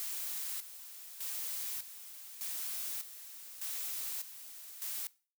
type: noise with tremolo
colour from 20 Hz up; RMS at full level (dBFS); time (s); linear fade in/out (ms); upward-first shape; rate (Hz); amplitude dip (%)
blue; -39; 0-5.07; 0; square; 0.83; 70
effects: noise-tail reverb RT60 0.4 s tail -21 dB re dry